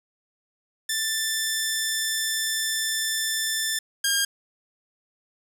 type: tone pair in turn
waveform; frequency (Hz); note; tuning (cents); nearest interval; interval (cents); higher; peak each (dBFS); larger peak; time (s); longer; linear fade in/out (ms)
10% pulse; 1769 / 1614.2; A6 / G#6; +9 / -50; major second; 159; first; -15 / -12; second; 0.89-3.79 / 4.04-4.25; first; 5
effects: none